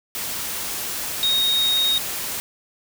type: tone in noise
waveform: sine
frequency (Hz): 3737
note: A#7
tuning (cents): +4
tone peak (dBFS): -17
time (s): 1.23-1.98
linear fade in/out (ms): 0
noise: white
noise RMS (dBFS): -28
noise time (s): 0.15-2.4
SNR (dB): +8
effects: none